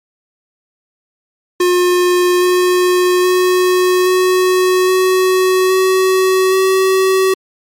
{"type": "tone with pitch steps", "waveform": "square", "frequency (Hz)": [357.9, 361.4, 365, 368.6, 372.2, 375.9, 379.6], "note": ["F4", "F#4", "F#4", "F#4", "F#4", "F#4", "F#4"], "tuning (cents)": [42, -41, -24, -7, 10, 27, 44], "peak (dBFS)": -10, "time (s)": [1.6, 7.34], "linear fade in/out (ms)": 5, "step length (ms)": 820, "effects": ["MP3 64 kbps"]}